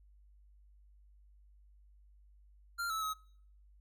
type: tone with pitch steps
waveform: square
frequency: 1389 / 1305 / 1275 Hz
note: F6 / E6 / D#6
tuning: -10 / -18 / +42 cents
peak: -35 dBFS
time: 2.78-3.14 s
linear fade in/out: 20 ms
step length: 120 ms
effects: noise-tail reverb RT60 0.6 s tail -24 dB re dry + added 50 Hz sine -59 dBFS peak until 3.8 s